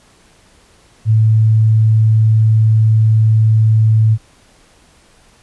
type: tone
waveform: sine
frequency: 110 Hz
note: A2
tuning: in tune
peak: -7 dBFS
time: 1.05-4.18 s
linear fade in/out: 50 ms
effects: pink hiss -49 dBFS RMS until 5.42 s + resampled to 24000 Hz